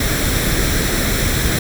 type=noise with comb filter; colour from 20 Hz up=pink; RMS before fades=-17 dBFS; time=0-1.59 s; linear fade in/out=5 ms; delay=0.53 ms; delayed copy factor=+0.55; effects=none